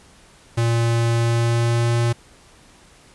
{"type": "tone with pitch glide", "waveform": "square", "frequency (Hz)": [116.54, 117.89], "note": ["A#2", "A#2"], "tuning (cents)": [0, 20], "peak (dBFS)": -17, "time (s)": [0.57, 2.13], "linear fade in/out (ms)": 10, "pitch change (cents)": 20, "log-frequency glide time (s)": [1.16, 1.97], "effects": ["pink hiss -50 dBFS RMS until 3.14 s", "resampled to 24000 Hz"]}